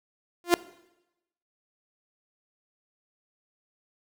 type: tone with exponential growth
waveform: sawtooth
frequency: 348.1 Hz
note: F4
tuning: 6 cents flat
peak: -9 dBFS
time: 0.44-0.54 s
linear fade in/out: 0 ms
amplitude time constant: 20 ms
effects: noise-tail reverb RT60 0.9 s tail -19 dB re dry